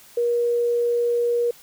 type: tone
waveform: sine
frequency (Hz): 476.2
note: A#4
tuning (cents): +37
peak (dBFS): -18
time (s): 0.17-1.51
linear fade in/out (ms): 5
effects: white hiss -49 dBFS RMS until 1.62 s